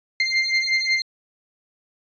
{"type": "beating tone pair", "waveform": "30% pulse", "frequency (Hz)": [2093, 2098.5], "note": ["C7", "C7"], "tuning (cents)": [0, 5], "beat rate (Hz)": 5.5, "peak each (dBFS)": -19, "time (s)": [0.2, 1.02], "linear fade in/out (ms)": 2, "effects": ["resampled to 16000 Hz"]}